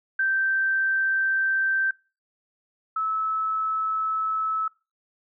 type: tone pair in turn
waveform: sine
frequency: 1561 / 1301.3 Hz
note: G6 / E6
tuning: -8 / -23 cents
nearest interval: minor third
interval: 315 cents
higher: first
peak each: -20 / -23 dBFS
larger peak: first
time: 0.19-1.91 / 2.96-4.68 s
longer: neither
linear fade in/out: 5 ms
effects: noise-tail reverb RT60 0.3 s tail -23 dB re dry